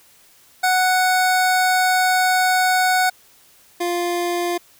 25% pulse tone pair in turn, 740 / 349.2 Hz, F#5 / F4, 0 / 0 cents, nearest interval octave + minor second, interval 1300 cents, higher first, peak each -11 / -16 dBFS, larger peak first, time 0.63-3.1 / 3.8-4.58 s, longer first, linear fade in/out 10 ms, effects white hiss -52 dBFS RMS until 4.79 s

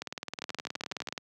two click trains, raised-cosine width 0.2 ms, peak -18 / -18 dBFS, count 9 / 23, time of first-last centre 0.42-1.087 / 0.02-1.178 s, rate 12 / 19 Hz, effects high-pass 150 Hz 12 dB/octave

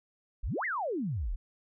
sine exponential two-way sweep, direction up then down, 32.06 to 2135 to 32.06 Hz, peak -30 dBFS, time 0.43-1.36 s, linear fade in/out 10 ms, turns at 0.65 s, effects none

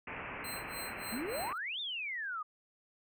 white low-pass noise, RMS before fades -43 dBFS, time 0.07-1.53 s, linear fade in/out 5 ms, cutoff 2700 Hz, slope 96 dB/octave
10% pulse tone with tremolo, 4106 Hz, C8, 33 cents flat, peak -34 dBFS, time 0.44-1.58 s, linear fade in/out 5 ms, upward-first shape sine, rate 3.4 Hz, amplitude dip 95%
sine exponential two-way sweep, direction up then down, 208.8 to 3700 to 1195 Hz, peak -36 dBFS, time 1.12-2.43 s, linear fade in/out 10 ms, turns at 1.8 s
effects none

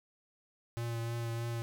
square tone with vibrato, 116.54 Hz, A#2, in tune, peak -35 dBFS, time 0.77-1.62 s, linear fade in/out 0 ms, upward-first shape triangle, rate 3.2 Hz, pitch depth 21 cents each way, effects none

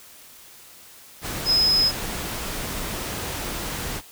sine tone in noise, 5090 Hz, D#8, 39 cents sharp, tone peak -16 dBFS, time 1.45-1.92 s, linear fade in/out 50 ms, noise pink, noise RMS -30 dBFS, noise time 1.21-4.02 s, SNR +11 dB, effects white hiss -47 dBFS RMS until 4.11 s

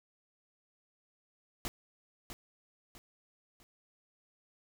pink noise with echo, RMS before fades -37 dBFS, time 1.65-1.68 s, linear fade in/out 0 ms, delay 650 ms, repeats 3, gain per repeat -8 dB, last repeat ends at 3.63 s, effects none

